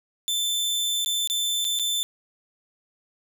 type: tone with dropouts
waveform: sawtooth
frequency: 3538 Hz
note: A7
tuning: 9 cents sharp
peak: -20 dBFS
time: 0.28-2.03 s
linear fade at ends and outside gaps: 0 ms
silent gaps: 1.047-1.06 / 1.274-1.299 / 1.645-1.65 / 1.789-1.796 s
effects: none